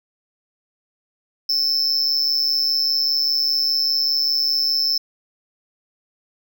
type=tone with amplitude modulation; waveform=triangle; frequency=5274 Hz; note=E8; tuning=in tune; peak=-12 dBFS; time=1.49-4.98 s; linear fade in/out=5 ms; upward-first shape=sine; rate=145 Hz; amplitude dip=85%; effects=none